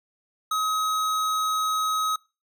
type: tone with hard clipping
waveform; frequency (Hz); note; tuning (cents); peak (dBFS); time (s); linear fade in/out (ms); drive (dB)
sine; 1270; D#6; +35; -24; 0.51-2.16; 5; 18
effects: noise-tail reverb RT60 0.3 s tail -24 dB re dry